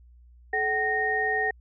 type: tone cluster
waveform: sine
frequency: 430.5 / 759 / 1852 Hz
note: A4 / F#5 / A#6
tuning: -38 / +44 / -12 cents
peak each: -30 / -29 / -25 dBFS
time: 0.53-1.51 s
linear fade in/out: 5 ms
effects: added 60 Hz sine -50 dBFS peak until 1.6 s